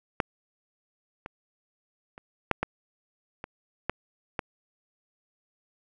clicks, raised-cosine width 0.5 ms, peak -8 / -22 / -29 / -6 / -11 / -21 / -11 / -13 dBFS, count 8, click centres 0.202 / 1.261 / 2.179 / 2.513 / 2.63 / 3.441 / 3.896 / 4.392 s, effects none

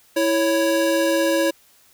square tone pair together, 329.6 / 554.4 Hz, E4 / C#5, 0 / 0 cents, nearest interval major sixth, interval 900 cents, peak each -21 / -20 dBFS, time 0.16-1.51 s, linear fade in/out 10 ms, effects white hiss -55 dBFS RMS until 1.93 s

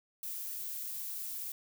violet noise, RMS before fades -40 dBFS, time 0.23-1.52 s, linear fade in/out 2 ms, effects none

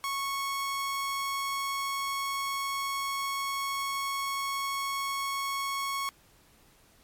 sawtooth tone, 1103 Hz, C#6, 9 cents flat, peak -26 dBFS, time 0.04-6.09 s, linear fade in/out 0 ms, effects pink hiss -61 dBFS RMS until 7.03 s + MP3 64 kbps

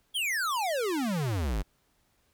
square exponential sweep, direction down, 3381 to 44.33 Hz, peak -28 dBFS, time 0.14-1.63 s, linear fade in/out 20 ms, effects pink hiss -70 dBFS RMS until 2.33 s

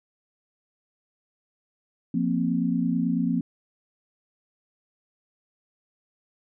sine chord, F suspended fourth, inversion none, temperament just, 174.61 / 232.8 / 261.9 Hz, F3 / Bb3 / C4, 0 / -2 / +2 cents, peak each -26 dBFS, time 2.14-3.41 s, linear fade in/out 5 ms, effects none

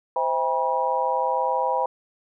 harmonic tone with a mistuned harmonic, 161.1 Hz, E3, 39 cents flat, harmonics 3 / 4 / 5 / 6, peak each -26 / -30 / -26 / -24 dBFS, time 0.16-1.86 s, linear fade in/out 2 ms, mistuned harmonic 3, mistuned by +120 cents, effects none

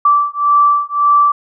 sine beating tone pair, 1163 / 1164.8 Hz, D6 / D6, -17 / -15 cents, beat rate 1.8 Hz, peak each -12 dBFS, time 0.05-1.32 s, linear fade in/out 5 ms, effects none

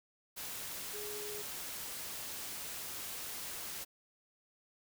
sine tone in noise, 417.5 Hz, G#4, 9 cents sharp, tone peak -44 dBFS, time 0.93-1.43 s, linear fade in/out 20 ms, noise white, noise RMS -43 dBFS, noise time 0.36-3.85 s, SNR -4 dB, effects none

